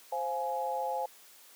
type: chord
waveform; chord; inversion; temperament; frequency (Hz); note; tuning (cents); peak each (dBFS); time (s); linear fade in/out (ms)
sine; F minor; second; just; 523.8 / 698.5 / 838.1; C5 / F5 / Ab5; +2 / 0 / +16; -35 / -37 / -33; 0.12-1.06; 5
effects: white hiss -56 dBFS RMS until 1.55 s + high-pass 300 Hz 12 dB/octave